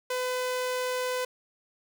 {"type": "tone", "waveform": "sawtooth", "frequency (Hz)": 504, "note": "B4", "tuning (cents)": 35, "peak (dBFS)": -24, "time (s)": [0.1, 1.25], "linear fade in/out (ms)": 5, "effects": []}